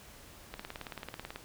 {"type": "click train", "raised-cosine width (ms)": 0.3, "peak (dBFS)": -24, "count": 16, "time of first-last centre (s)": [0.54, 1.36], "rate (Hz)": 18.3, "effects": ["pink hiss -53 dBFS RMS until 1.44 s"]}